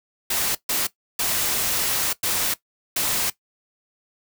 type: noise bursts at uneven times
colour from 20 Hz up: white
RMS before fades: -23 dBFS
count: 5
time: 0.3-0.55 / 0.69-0.87 / 1.19-2.13 / 2.23-2.54 / 2.96-3.3 s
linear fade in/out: 5 ms
effects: noise-tail reverb RT60 0.1 s tail -17 dB re dry